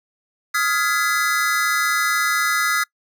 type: chord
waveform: square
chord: F half-diminished seventh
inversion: third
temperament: just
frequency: 1257.2 / 1396.9 / 1676.3 / 2012 Hz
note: Eb6 / F6 / Ab6 / Cb7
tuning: +18 / 0 / +16 / +32 cents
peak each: -24 dBFS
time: 0.54-2.84 s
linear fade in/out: 10 ms
effects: noise-tail reverb RT60 0.1 s tail -24 dB re dry